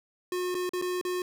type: tone with dropouts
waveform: square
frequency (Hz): 361.4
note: F#4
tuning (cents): -41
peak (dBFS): -29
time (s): 0.32-1.22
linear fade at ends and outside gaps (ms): 2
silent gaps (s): 0.545-0.55 / 0.693-0.734 / 0.815-0.822 / 1.013-1.05
effects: none